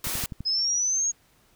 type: noise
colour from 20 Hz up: white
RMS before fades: -30 dBFS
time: 0.04-0.26 s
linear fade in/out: 2 ms
type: click train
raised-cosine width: 5 ms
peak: -22 dBFS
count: 5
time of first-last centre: 0.07-0.406 s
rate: 11.9 Hz
type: linear sweep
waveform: sine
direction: up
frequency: 5060 to 6650 Hz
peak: -22 dBFS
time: 0.45-1.12 s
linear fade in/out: 20 ms
effects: pink hiss -62 dBFS RMS until 1.55 s